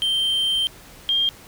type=tone pair in turn; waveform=triangle / sine; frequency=3136 / 3206 Hz; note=G7 / G7; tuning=0 / +38 cents; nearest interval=unison; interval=38 cents; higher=second; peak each=-17 dBFS; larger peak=neither; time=0.02-0.67 / 1.09-1.29 s; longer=first; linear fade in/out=0 ms; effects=pink hiss -45 dBFS RMS until 1.47 s